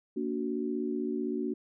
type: chord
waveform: sine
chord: Bb augmented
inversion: none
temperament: equal with one note detuned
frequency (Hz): 233.1 / 289 / 370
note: Bb3 / D4 / F#4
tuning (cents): 0 / -28 / 0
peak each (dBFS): -34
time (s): 0.16-1.54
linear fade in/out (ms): 10
effects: none